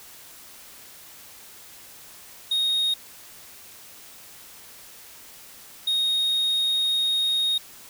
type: tone pair in turn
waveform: triangle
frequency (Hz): 3729 / 3729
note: A#7 / A#7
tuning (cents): 0 / 0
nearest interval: unison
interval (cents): 0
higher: neither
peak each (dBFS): -19 / -19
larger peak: neither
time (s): 2.51-2.94 / 5.87-7.58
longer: second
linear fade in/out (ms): 5
effects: white hiss -46 dBFS RMS until 7.89 s